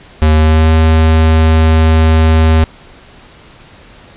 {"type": "tone with pitch glide", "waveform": "square", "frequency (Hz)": [77.78, 79.78], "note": ["D#2", "D#2"], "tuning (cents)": [0, 44], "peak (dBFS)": -6, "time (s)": [0.22, 2.64], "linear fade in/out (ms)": 0, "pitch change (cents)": 44, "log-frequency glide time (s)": [0.32, 0.71], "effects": ["pink hiss -39 dBFS RMS until 4.16 s", "resampled to 8000 Hz"]}